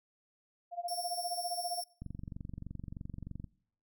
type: tone with tremolo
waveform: sine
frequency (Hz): 698.5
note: F5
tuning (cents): 0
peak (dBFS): -32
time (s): 0.71-1.84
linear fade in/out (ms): 50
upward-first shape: sine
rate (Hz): 15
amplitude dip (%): 90
type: tone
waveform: 20% pulse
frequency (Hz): 5460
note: F8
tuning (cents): -40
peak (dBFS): -33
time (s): 0.88-1.84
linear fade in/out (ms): 5
type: click train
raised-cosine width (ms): 5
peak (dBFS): -30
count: 34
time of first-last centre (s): 2.02-3.442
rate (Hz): 23.2
effects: noise-tail reverb RT60 0.6 s tail -22 dB re dry